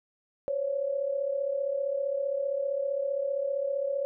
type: tone pair together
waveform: sine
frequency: 526.7 / 562 Hz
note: C5 / C#5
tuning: +11 / +24 cents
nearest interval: minor second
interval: 113 cents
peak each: -33 / -28 dBFS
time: 0.48-4.05 s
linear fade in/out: 0 ms
effects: none